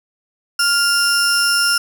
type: tone pair together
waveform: 35% pulse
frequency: 1400 / 5303 Hz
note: F6 / E8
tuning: +4 / +9 cents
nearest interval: octave + major seventh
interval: 2305 cents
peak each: -14 dBFS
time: 0.59-1.78 s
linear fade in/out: 5 ms
effects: 7-bit